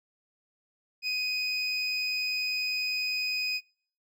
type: tone pair together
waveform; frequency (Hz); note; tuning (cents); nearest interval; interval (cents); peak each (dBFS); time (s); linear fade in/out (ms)
triangle; 2500 / 5005; D#7 / D#8; +8 / +9; octave; 1201; -29 / -30; 1.02-3.61; 50
effects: noise-tail reverb RT60 0.5 s tail -22 dB re dry